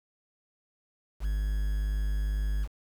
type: tone with quantisation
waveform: triangle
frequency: 51.1 Hz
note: G#1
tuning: 27 cents flat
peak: -24 dBFS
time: 1.2-2.68 s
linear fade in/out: 50 ms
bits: 8
effects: none